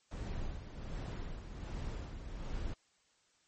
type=noise with tremolo; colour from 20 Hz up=brown; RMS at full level=-39 dBFS; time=0.11-2.74 s; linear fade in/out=5 ms; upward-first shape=sine; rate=1.3 Hz; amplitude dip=55%; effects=white hiss -72 dBFS RMS until 3.47 s + MP3 32 kbps